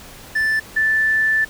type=tone pair in turn; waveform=triangle / sine; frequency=1760 / 1760 Hz; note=A6 / A6; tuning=0 / 0 cents; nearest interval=unison; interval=0 cents; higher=neither; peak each=-14 dBFS; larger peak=neither; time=0.35-0.6 / 0.76-1.45 s; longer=second; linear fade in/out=10 ms; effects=pink hiss -40 dBFS RMS until 1.49 s